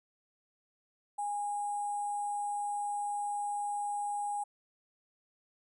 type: tone with sample-and-hold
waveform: sine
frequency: 822 Hz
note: G#5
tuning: 18 cents flat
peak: -32 dBFS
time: 1.18-4.44 s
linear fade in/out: 10 ms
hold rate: 8820 Hz
effects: resampled to 32000 Hz